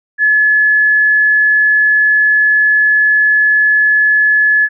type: tone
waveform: sine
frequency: 1711 Hz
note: A6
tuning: 49 cents flat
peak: -7 dBFS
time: 0.18-4.69 s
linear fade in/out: 50 ms
effects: none